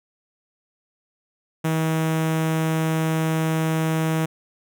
sawtooth tone with notch filter, 160 Hz, D#3, 49 cents sharp, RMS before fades -22 dBFS, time 1.64-4.26 s, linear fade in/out 10 ms, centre 4500 Hz, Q 1.8, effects none

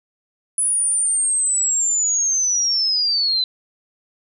sine linear sweep, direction down, 9956 to 3994 Hz, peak -16 dBFS, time 0.58-3.44 s, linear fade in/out 2 ms, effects none

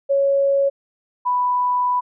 sine tone pair in turn, 554.4 / 989.7 Hz, C#5 / B5, 0 / +3 cents, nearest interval minor seventh, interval 1003 cents, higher second, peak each -14 / -16 dBFS, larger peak first, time 0.09-0.7 / 1.25-2.01 s, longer second, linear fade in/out 20 ms, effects none

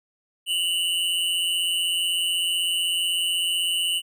square tone pair together, 2807 / 2983 Hz, F7 / F#7, +8 / +13 cents, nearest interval minor second, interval 105 cents, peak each -27 / -24 dBFS, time 0.46-4.02 s, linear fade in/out 50 ms, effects resampled to 32000 Hz

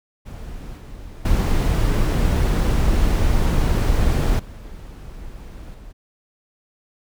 brown noise with level steps, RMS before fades -33 / -36 / -17 / -36 / -40 dBFS, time 0.25-5.93 s, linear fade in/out 20 ms, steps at 0.77 / 1.25 / 4.39 / 5.74 s, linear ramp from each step 5 ms, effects none

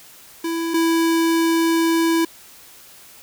square tone pair in turn, 331.5 / 330.1 Hz, E4 / E4, +10 / +2 cents, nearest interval unison, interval 8 cents, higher first, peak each -22 / -16 dBFS, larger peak second, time 0.44-0.74 / 0.74-2.25 s, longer second, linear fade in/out 5 ms, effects white hiss -45 dBFS RMS until 3.22 s

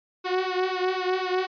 sawtooth tone with flanger, 370 Hz, F#4, in tune, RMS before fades -26 dBFS, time 0.24-1.47 s, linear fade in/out 20 ms, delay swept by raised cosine 0.76 to 2.86 ms, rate 4 Hz, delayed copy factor +0.95, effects resampled to 11025 Hz

